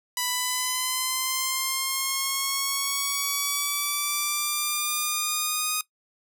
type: linear sweep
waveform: 5% pulse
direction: up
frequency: 987.8 to 1244.5 Hz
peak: -13 dBFS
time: 0.17-5.81 s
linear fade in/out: 2 ms
effects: noise-tail reverb RT60 0.1 s tail -19 dB re dry